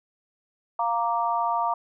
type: chord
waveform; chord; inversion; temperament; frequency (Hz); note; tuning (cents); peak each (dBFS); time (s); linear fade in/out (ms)
sine; Bb major; second; equal with one note detuned; 698.5 / 932.3 / 1170.6; F5 / Bb5 / D6; 0 / 0 / -6; -27 / -25 / -28; 0.79-1.74; 5
effects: none